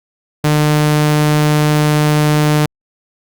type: tone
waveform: sawtooth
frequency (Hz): 150.5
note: D3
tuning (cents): +43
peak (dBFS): -6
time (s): 0.44-2.66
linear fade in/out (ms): 5
effects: Opus 48 kbps